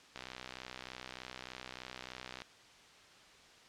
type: click train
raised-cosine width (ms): 0.2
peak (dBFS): -26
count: 144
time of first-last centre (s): 0.16-2.419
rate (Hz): 63.3
effects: white hiss -59 dBFS RMS until 3.68 s + low-pass 5000 Hz 12 dB/octave